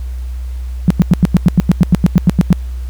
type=tone bursts; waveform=sine; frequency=176.4 Hz; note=F3; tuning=18 cents sharp; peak=-3 dBFS; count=15; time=0.88-2.528 s; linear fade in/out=0 ms; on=24 ms; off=92 ms; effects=added 62 Hz sine -19 dBFS peak until 2.89 s + pink hiss -45 dBFS RMS until 2.89 s